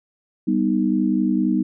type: chord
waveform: sine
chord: G augmented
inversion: none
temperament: equal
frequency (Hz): 196 / 246.9 / 311.1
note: G3 / B3 / D#4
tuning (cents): 0 / 0 / 0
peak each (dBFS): -21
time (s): 0.47-1.63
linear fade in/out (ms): 10
effects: none